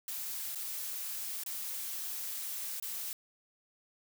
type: noise with dropouts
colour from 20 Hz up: blue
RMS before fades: -39 dBFS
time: 0.08-3.13 s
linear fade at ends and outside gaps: 1 ms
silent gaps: 0.549-0.556 / 1.436-1.462 / 2.799-2.824 s
effects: none